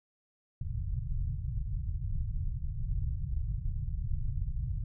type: low-pass noise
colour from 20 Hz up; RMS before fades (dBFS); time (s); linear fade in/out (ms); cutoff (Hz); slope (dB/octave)
pink; -33; 0.61-4.84; 5; 140; 48
effects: none